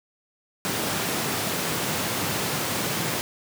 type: high-pass noise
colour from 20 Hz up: pink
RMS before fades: -27 dBFS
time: 0.65-3.21 s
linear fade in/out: 0 ms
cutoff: 110 Hz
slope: 24 dB/octave
effects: none